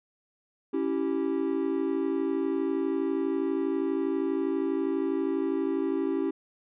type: chord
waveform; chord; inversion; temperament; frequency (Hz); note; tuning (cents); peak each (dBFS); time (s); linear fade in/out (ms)
triangle; C# diminished; none; equal with one note detuned; 277.2 / 329.6 / 389.5; C#4 / E4 / G4; 0 / 0 / -11; -28; 0.73-6.31; 10
effects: resampled to 8000 Hz